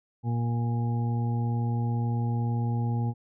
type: harmonic tone with a mistuned harmonic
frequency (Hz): 117.9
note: A#2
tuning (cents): +20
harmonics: 1 / 2 / 3 / 4 / 6 / 7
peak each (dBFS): -25 / -33 / -43 / -44 / -50 / -39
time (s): 0.23-3.14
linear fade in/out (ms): 50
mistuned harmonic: 6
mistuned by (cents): +26
effects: none